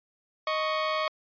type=tone pair together; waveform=sawtooth; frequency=623 / 1108.7 Hz; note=D#5 / C#6; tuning=+2 / 0 cents; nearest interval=minor seventh; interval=998 cents; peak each=-25 dBFS; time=0.47-1.08 s; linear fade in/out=2 ms; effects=resampled to 11025 Hz